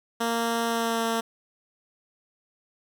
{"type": "tone with pitch glide", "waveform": "10% pulse", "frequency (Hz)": [231.4, 228], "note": ["A#3", "A#3"], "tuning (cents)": [-13, -38], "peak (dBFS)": -16, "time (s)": [0.2, 1.21], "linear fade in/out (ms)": 10, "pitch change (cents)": -25, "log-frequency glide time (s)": [0.65, 1.04], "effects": []}